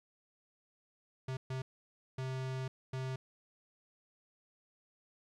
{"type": "tone bursts at uneven times", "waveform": "square", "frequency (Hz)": 130.81, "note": "C3", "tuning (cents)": 0, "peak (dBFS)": -37, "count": 4, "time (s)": [[1.28, 1.37], [1.5, 1.62], [2.18, 2.68], [2.93, 3.16]], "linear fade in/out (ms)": 5, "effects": ["low-pass 6000 Hz 12 dB/octave", "13-bit"]}